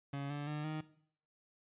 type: tone with pitch steps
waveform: 30% pulse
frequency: 140.3 / 145.08 / 150.02 / 155.13 Hz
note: C#3 / D3 / D3 / D#3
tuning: +21 / -21 / +37 / -5 cents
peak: -35 dBFS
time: 0.13-0.81 s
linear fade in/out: 5 ms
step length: 170 ms
effects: noise-tail reverb RT60 0.6 s tail -17 dB re dry + resampled to 8000 Hz